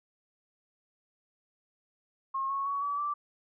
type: tone with pitch steps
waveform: sine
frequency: 1078 / 1100 / 1122.5 / 1145.4 / 1168.8 Hz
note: C#6 / C#6 / C#6 / D6 / D6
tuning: -49 / -14 / +21 / -44 / -9 cents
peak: -29 dBFS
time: 2.34-3.14 s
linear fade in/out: 10 ms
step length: 160 ms
effects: none